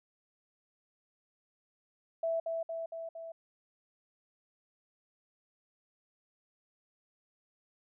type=tone with echo; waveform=sine; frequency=659.3 Hz; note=E5; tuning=in tune; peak=-29 dBFS; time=2.23-2.4 s; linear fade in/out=5 ms; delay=230 ms; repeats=4; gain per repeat=-3 dB; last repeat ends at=3.32 s; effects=none